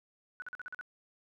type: tone bursts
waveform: sine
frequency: 1480 Hz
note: F#6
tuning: in tune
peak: -39 dBFS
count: 7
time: 0.4-0.811 s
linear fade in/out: 0 ms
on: 21 ms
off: 44 ms
effects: none